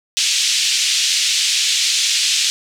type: band-pass noise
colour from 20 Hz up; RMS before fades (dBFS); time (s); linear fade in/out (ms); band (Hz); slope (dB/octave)
pink; -17; 0.17-2.5; 0; 2800 to 7400; 24
effects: none